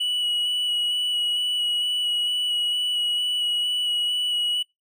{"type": "tone with vibrato", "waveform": "triangle", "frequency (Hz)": 2934, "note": "F#7", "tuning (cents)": -15, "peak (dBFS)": -20, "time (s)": [0, 4.63], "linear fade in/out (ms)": 10, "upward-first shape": "square", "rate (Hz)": 2.2, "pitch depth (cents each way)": 11, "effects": ["noise-tail reverb RT60 0.2 s tail -25 dB re dry"]}